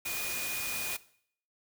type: tone in noise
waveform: sine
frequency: 2458 Hz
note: D#7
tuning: 22 cents flat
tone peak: -36 dBFS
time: 0.05-0.97 s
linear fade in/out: 10 ms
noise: white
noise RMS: -36 dBFS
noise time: 0.05-0.97 s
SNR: -3 dB
effects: noise-tail reverb RT60 0.6 s tail -18 dB re dry